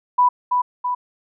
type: tone with echo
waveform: sine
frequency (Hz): 989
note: B5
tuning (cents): +2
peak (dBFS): -11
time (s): 0.18-0.29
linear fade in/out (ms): 10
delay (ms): 330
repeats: 2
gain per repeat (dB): -4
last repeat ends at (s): 0.95
effects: none